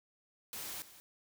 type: noise with echo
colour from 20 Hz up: white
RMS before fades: -43 dBFS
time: 0.53-0.82 s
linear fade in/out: 0 ms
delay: 180 ms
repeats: 1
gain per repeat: -14 dB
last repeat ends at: 1 s
effects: none